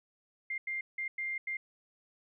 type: tone bursts at uneven times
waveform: sine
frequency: 2100 Hz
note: C7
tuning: 6 cents sharp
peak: -33 dBFS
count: 5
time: 0.5-0.58 / 0.67-0.81 / 0.98-1.08 / 1.18-1.38 / 1.47-1.57 s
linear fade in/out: 5 ms
effects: none